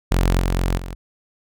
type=tone with level steps; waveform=sawtooth; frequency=44.6 Hz; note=F1; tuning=37 cents sharp; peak=-11 / -14 / -25 dBFS; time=0.11-0.95 s; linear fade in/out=10 ms; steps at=0.39 / 0.77 s; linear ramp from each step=10 ms; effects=none